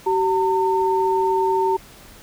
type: tone pair together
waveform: sine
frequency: 381.8 / 908 Hz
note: G4 / A#5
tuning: -46 / -46 cents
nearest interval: octave + minor third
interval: 1500 cents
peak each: -19 dBFS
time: 0.06-1.77 s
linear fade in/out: 10 ms
effects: pink hiss -45 dBFS RMS until 2.22 s